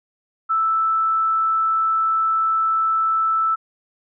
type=tone; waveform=sine; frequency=1318.5 Hz; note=E6; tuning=in tune; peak=-16 dBFS; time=0.49-3.56 s; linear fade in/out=20 ms; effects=none